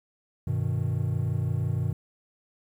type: chord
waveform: triangle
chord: G augmented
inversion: none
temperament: equal with one note detuned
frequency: 98 / 123.97 / 155.56 Hz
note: G2 / B2 / D#3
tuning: 0 / +7 / 0 cents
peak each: -27 / -26 / -29 dBFS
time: 0.47-1.93 s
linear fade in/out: 5 ms
effects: 10-bit